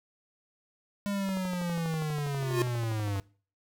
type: linear sweep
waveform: square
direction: down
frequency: 204 to 96.8 Hz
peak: -30 dBFS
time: 1.06-3.2 s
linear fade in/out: 0 ms
type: click train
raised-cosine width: 1 ms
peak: -28 dBFS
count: 24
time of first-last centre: 1.29-3.16 s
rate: 12.3 Hz
type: tone with exponential growth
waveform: square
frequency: 355.8 Hz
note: F4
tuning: 32 cents sharp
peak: -23 dBFS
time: 2.3-2.62 s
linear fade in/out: 1 ms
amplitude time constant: 69 ms
effects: noise-tail reverb RT60 0.4 s tail -22 dB re dry